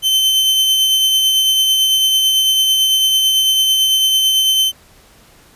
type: tone with tremolo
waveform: 40% pulse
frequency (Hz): 3080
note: G7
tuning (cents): -31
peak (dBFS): -9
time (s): 0.02-4.72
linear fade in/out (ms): 50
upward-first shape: triangle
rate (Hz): 9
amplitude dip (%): 30
effects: pink hiss -47 dBFS RMS until 5.55 s + resampled to 32000 Hz